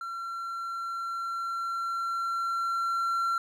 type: tone with level ramp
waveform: triangle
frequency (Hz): 1362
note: F6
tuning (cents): -44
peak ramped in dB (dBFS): -32 to -23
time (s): 0.01-3.38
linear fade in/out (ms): 2
effects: none